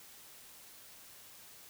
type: silence
effects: white hiss -55 dBFS RMS until 1.69 s